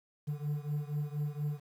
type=beating tone pair; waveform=triangle; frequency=146.1 / 150.3 Hz; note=D3 / D3; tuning=-9 / +40 cents; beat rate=4.2 Hz; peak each=-33 / -35 dBFS; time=0.27-1.6 s; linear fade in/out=20 ms; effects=10-bit